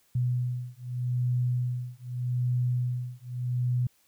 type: beating tone pair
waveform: sine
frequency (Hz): 123.47 / 124.29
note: B2 / B2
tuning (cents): 0 / +11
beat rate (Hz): 0.82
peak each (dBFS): -29 / -29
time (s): 0.15-3.87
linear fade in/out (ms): 5
effects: white hiss -66 dBFS RMS until 4.07 s